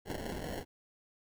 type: noise with sample-and-hold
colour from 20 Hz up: white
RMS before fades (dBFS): -40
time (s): 0.05-0.65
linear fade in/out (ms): 50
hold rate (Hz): 1225
effects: none